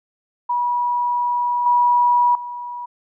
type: tone with level steps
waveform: sine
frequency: 970 Hz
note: B5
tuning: 31 cents flat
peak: -17 / -12 / -27 dBFS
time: 0.49-2.86 s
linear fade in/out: 10 ms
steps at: 1.66 / 2.35 s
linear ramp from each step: 2 ms
effects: none